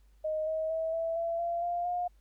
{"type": "tone with pitch steps", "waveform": "sine", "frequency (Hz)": [622.3, 634.3, 646.5, 658.9, 671.6, 684.5, 697.7, 711.1], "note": ["D#5", "D#5", "E5", "E5", "E5", "F5", "F5", "F5"], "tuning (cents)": [0, 33, -34, -1, 32, -35, -2, 31], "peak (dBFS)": -29, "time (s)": [0.24, 2.08], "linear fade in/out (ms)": 10, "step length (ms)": 230, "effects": ["added 50 Hz sine -58 dBFS peak until 2.2 s", "pink hiss -74 dBFS RMS until 2.2 s"]}